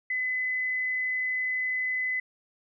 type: tone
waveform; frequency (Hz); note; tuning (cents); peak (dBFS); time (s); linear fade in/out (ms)
sine; 2017; B6; +36; -26; 0.1-2.2; 5
effects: none

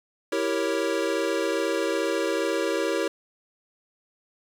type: chord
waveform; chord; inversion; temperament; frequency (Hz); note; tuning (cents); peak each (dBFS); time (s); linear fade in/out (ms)
square; E diminished seventh; none; equal; 329.6 / 392 / 466.2 / 554.4; E4 / G4 / Bb4 / Db5; 0 / 0 / 0 / 0; -30; 0.32-3.08; 5
effects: low-pass 8000 Hz 12 dB/octave + 8-bit

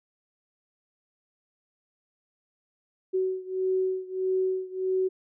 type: beating tone pair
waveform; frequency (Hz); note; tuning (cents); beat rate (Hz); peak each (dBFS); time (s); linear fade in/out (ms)
sine; 374.4 / 376; F#4 / F#4; +20 / +28; 1.6; -27 / -29; 3.13-5.09; 20
effects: none

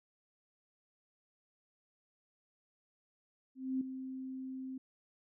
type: tone with ADSR envelope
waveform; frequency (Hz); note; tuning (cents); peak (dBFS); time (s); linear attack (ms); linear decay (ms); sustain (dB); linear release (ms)
sine; 261.6; C4; 0; -30; 3.55-4.78; 260; 4; -10; 6
effects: none

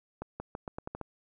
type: accelerating click train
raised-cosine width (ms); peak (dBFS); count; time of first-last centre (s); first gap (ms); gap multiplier
1; -23; 8; 0.22-1.013; 180; 0.84
effects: none

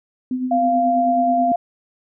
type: tone with tremolo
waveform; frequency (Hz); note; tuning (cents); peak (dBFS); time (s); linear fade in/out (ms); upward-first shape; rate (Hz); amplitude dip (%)
sine; 254.5; C4; -48; -18; 0.31-1.52; 2; sine; 9.3; 50
type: tone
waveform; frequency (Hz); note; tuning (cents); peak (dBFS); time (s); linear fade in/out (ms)
sine; 694; F5; -11; -15; 0.51-1.56; 5
effects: none

